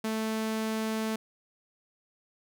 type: tone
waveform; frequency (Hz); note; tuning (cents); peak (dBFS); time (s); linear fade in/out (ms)
sawtooth; 220; A3; 0; -25; 0.04-1.16; 5
effects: none